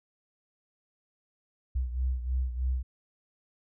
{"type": "beating tone pair", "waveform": "sine", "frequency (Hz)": [62.9, 66.1], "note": ["B1", "C2"], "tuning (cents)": [32, 18], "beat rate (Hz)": 3.2, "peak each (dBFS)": [-28, -34], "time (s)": [1.75, 2.83], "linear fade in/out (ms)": 10, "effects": []}